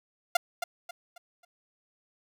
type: tone with echo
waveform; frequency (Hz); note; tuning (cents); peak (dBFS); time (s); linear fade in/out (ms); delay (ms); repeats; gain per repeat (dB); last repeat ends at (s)
sawtooth; 698.5; F5; 0; -16; 0.35-0.37; 5; 270; 4; -9; 1.45
effects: none